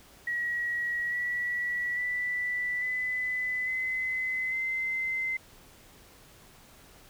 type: tone with pitch steps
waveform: sine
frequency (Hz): 1913 / 1943.1 / 1973.6 / 2005 / 2036 / 2068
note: A#6 / B6 / B6 / B6 / C7 / C7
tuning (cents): +44 / -29 / -2 / +26 / -48 / -21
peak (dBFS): -28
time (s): 0.27-5.37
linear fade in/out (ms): 5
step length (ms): 850
effects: pink hiss -55 dBFS RMS until 7.09 s